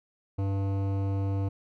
sine tone with hard clipping, 98 Hz, G2, in tune, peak -28 dBFS, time 0.38-1.49 s, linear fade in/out 10 ms, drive 15 dB, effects none

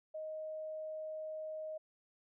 sine tone, 625 Hz, D#5, 8 cents sharp, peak -40 dBFS, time 0.14-1.78 s, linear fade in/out 10 ms, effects none

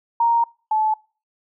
sine tone pair in turn, 932.3 / 866 Hz, A#5 / A5, 0 / -28 cents, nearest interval minor second, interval 128 cents, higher first, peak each -14 / -16 dBFS, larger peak first, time 0.2-0.44 / 0.71-0.94 s, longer first, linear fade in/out 5 ms, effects noise-tail reverb RT60 0.4 s tail -26 dB re dry

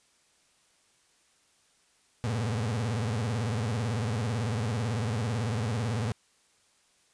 35% pulse tone with vibrato, 112.2 Hz, A2, 34 cents sharp, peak -26 dBFS, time 2.24-6.12 s, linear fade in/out 0 ms, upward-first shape sine, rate 18 Hz, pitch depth 190 cents each way, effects white hiss -66 dBFS RMS until 7.13 s + resampled to 22050 Hz

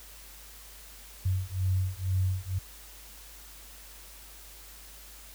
sine beating tone pair, 92.5 / 94.6 Hz, F#2 / F#2, 0 / +39 cents, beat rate 2.1 Hz, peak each -29 dBFS, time 1.25-2.59 s, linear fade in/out 10 ms, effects added 50 Hz sine -51 dBFS peak until 5.34 s + white hiss -50 dBFS RMS until 5.34 s

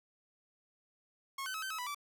sawtooth tone with pitch steps, 1089 / 1524 / 1288 / 1544 / 1288 / 987 / 1160 Hz, C#6 / G6 / E6 / G6 / E6 / B5 / D6, -31 / -49 / -41 / -27 / -41 / -1 / -22 cents, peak -34 dBFS, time 1.38-1.947 s, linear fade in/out 5 ms, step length 81 ms, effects none

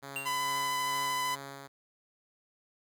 5% pulse tone with tremolo, 138.59 Hz, C#3, in tune, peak -30 dBFS, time 0.02-1.68 s, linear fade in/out 20 ms, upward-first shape sine, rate 2.3 Hz, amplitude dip 35%
square tone with exponential decay, 2762 Hz, F7, 20 cents flat, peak -32 dBFS, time 0.16-0.47 s, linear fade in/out 1 ms, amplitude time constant 66 ms
sawtooth tone with vibrato, 1004 Hz, B5, 28 cents sharp, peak -26 dBFS, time 0.25-1.36 s, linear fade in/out 20 ms, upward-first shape sine, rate 13 Hz, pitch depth 10 cents each way
effects none

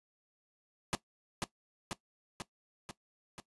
pink noise with echo, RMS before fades -32 dBFS, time 0.93-0.95 s, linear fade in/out 0 ms, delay 490 ms, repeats 5, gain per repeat -3 dB, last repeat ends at 3.4 s, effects noise-tail reverb RT60 0.1 s tail -17 dB re dry + resampled to 24000 Hz

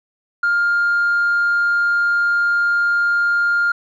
triangle tone with tanh clipping, 1405 Hz, F6, 10 cents sharp, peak -14 dBFS, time 0.43-3.72 s, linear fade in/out 5 ms, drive 5 dB, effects none

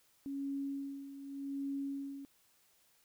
sine tone with tremolo, 277.2 Hz, C#4, in tune, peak -35 dBFS, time 0.26-2.25 s, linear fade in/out 0 ms, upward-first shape sine, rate 0.85 Hz, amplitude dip 70%, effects white hiss -70 dBFS RMS until 3.04 s

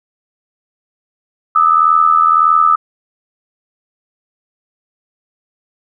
sine tone pair together, 1214 / 1295.7 Hz, D#6 / E6, -43 / -30 cents, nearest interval minor second, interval 113 cents, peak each -10 dBFS, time 1.55-2.76 s, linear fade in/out 10 ms, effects none

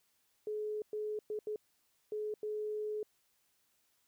sine tone bursts at uneven times, 425 Hz, G#4, 40 cents sharp, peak -35 dBFS, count 6, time 0.47-0.82 / 0.93-1.19 / 1.3-1.39 / 1.47-1.56 / 2.12-2.34 / 2.43-3.03 s, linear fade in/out 2 ms, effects white hiss -75 dBFS RMS until 4.07 s

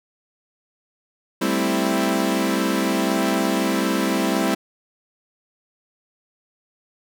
sawtooth chord, A minor seventh, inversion third, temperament equal, 196 / 220 / 261.6 / 329.6 Hz, G3 / A3 / C4 / E4, 0 / 0 / 0 / 0 cents, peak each -20 / -23 / -20 / -20 dBFS, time 1.41-4.55 s, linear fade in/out 10 ms, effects none

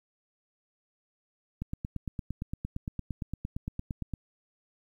click train, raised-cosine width 5 ms, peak -21 dBFS, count 23, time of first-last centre 1.62-4.137 s, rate 8.74 Hz, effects 10-bit

